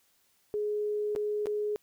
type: tone with dropouts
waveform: sine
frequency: 419 Hz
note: G#4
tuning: 15 cents sharp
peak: -28 dBFS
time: 0.54-1.76 s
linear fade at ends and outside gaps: 0 ms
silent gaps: 1.151-1.161 / 1.458-1.469 s
effects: white hiss -69 dBFS RMS until 1.82 s